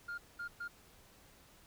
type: tone bursts at uneven times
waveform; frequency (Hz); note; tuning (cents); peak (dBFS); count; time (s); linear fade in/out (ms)
sine; 1409; F6; +15; -37; 3; 0.08-0.18 / 0.39-0.48 / 0.6-0.68; 10
effects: tanh soft clip ceiling -38 dBFS + pink hiss -62 dBFS RMS until 1.66 s